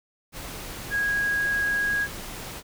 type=tone in noise; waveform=sine; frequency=1648 Hz; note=G#6; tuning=14 cents flat; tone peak=-22 dBFS; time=0.9-2.08 s; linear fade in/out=50 ms; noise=pink; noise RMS=-37 dBFS; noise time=0.32-2.63 s; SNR=+12 dB; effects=none